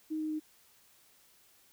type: tone with pitch steps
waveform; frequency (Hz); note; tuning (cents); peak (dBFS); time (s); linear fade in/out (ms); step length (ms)
sine; 312.5 / 310.5 / 308.6; D#4 / D#4 / D#4; +8 / -3 / -14; -32; 0.1-0.4; 20; 100
effects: white hiss -64 dBFS RMS until 1.72 s